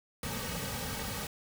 pink noise with comb filter, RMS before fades -37 dBFS, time 0.23-1.27 s, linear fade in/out 2 ms, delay 2.9 ms, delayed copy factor -0.8, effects none

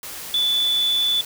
sine tone in noise, 3475 Hz, A7, 22 cents flat, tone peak -17 dBFS, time 0.34-1.21 s, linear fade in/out 2 ms, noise white, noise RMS -34 dBFS, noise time 0.03-1.25 s, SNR +14 dB, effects none

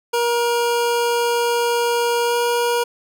25% pulse tone with pitch glide, 473.9 to 476.9 Hz, A#4 to A#4, +28 to +39 cents, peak -13 dBFS, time 0.13-2.84 s, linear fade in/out 10 ms, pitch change +11 cents, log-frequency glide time 2.25-2.35 s, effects none

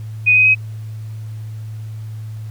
sine tone with pitch steps, 2489 / 2511 / 2533 Hz, D#7 / D#7 / D#7, 0 / +15 / +30 cents, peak -8 dBFS, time 0.26-0.551 s, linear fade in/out 20 ms, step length 97 ms, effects added 109 Hz sine -26 dBFS peak until 2.5 s + pink hiss -50 dBFS RMS until 2.5 s

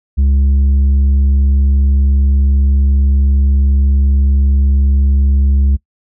sine tone with tanh clipping, 68.7 Hz, C#2, 15 cents flat, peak -9 dBFS, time 0.17-5.77 s, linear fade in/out 20 ms, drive 5 dB, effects noise-tail reverb RT60 0.1 s tail -22 dB re dry

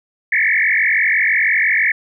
sine tone with frequency modulation, 2000 Hz, B6, 21 cents sharp, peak -12 dBFS, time 0.32-1.92 s, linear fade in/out 5 ms, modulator 46 Hz, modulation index 5.9, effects none

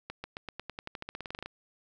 accelerating click train, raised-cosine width 0.3 ms, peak -22 dBFS, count 19, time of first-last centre 0.1-1.46 s, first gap 140 ms, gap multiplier 0.92, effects none

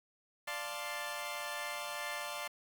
15% pulse chord, D minor seventh, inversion none, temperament equal, 587.3 / 698.5 / 880 / 1046.5 Hz, D5 / F5 / A5 / C6, 0 / 0 / 0 / 0 cents, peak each -36 / -38 / -38 / -38 dBFS, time 0.47-2.48 s, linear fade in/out 10 ms, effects 9-bit

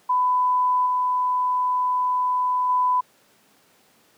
sine tone with level steps, 1000 Hz, B5, 21 cents sharp, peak -17 / -19 / -17 dBFS, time 0.09-3.01 s, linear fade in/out 10 ms, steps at 0.86 / 2.69 s, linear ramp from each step 5 ms, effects pink hiss -58 dBFS RMS until 4.17 s + high-pass 200 Hz 12 dB/octave

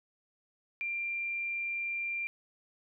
sine tone, 2377 Hz, D7, 20 cents sharp, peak -32 dBFS, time 0.81-2.27 s, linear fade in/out 0 ms, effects none

